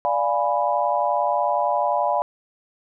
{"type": "chord", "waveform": "sine", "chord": "D diminished seventh", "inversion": "none", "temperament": "equal", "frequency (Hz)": [587.3, 698.5, 830.6, 987.8], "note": ["D5", "F5", "Ab5", "Cb6"], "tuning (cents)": [0, 0, 0, 0], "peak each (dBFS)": -24, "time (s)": [0.05, 2.22], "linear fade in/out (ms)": 0, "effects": []}